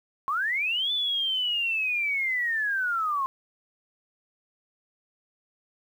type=linear two-way sweep; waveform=sine; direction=up then down; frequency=1046.5 to 3520 to 1046.5 Hz; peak=-24 dBFS; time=0.28-3.26 s; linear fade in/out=0 ms; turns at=0.92 s; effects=9-bit